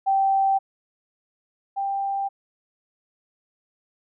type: tone pair in turn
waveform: sine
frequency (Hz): 779 / 789.4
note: G5 / G5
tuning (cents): -11 / +12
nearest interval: unison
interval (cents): 23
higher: second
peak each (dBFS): -17 / -23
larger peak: first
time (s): 0.06-0.59 / 1.76-2.29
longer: neither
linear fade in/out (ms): 20
effects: none